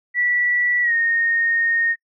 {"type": "tone with pitch glide", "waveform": "sine", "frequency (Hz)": [1953, 1849.8], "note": ["B6", "A#6"], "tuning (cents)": [-20, -14], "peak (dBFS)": -16, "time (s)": [0.14, 1.96], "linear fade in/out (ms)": 50, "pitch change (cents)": -94, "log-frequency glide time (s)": [0.82, 0.93], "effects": ["noise-tail reverb RT60 0.1 s tail -24 dB re dry"]}